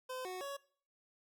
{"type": "tone with pitch steps", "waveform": "25% pulse", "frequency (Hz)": [512, 368.5, 559], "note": ["C5", "F#4", "C#5"], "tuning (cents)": [-38, -7, 14], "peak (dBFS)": -37, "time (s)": [0.09, 0.57], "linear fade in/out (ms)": 10, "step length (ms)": 160, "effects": ["noise-tail reverb RT60 0.5 s tail -20 dB re dry"]}